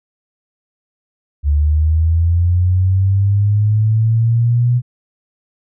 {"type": "linear sweep", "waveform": "sine", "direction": "up", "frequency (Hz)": [71.6, 123.47], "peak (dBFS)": -10, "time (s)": [1.43, 4.82], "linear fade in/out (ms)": 50, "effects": []}